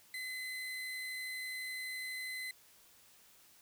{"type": "tone", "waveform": "35% pulse", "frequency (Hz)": 2033, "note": "B6", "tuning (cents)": 50, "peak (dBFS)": -38, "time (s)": [0.14, 2.51], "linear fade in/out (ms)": 2, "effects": ["white hiss -63 dBFS RMS until 3.61 s"]}